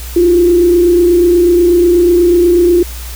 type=tone with frequency modulation; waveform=sine; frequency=349.2 Hz; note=F4; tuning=in tune; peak=-5 dBFS; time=0.16-2.83 s; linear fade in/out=5 ms; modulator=28.2 Hz; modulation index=0.43; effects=added 60 Hz sine -23 dBFS peak until 3.15 s + white hiss -30 dBFS RMS until 3.15 s